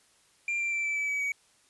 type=tone with pitch steps; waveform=triangle; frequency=2382 / 2361 / 2341 / 2321 / 2301 / 2281 / 2261 Hz; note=D7 / D7 / D7 / D7 / D7 / C#7 / C#7; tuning=+24 / +9 / -6 / -21 / -36 / +49 / +34 cents; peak=-26 dBFS; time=0.48-1.32 s; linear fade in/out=2 ms; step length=120 ms; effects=white hiss -64 dBFS RMS until 1.69 s + resampled to 24000 Hz